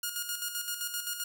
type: tone with tremolo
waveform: 5% pulse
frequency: 1430 Hz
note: F6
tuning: 41 cents sharp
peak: -20 dBFS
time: 0.03-1.24 s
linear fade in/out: 5 ms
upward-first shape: square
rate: 7.7 Hz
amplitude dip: 55%
effects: none